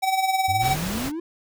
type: tone with tremolo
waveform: square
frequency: 764 Hz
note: G5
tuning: 45 cents flat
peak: -18 dBFS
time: 0.02-0.76 s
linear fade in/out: 20 ms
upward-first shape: sine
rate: 19 Hz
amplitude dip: 60%
type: exponential sweep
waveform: triangle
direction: up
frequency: 89 to 349.2 Hz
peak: -25 dBFS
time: 0.48-1.2 s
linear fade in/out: 5 ms
type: noise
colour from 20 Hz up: pink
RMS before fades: -30 dBFS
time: 0.6-1.12 s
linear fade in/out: 50 ms
effects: none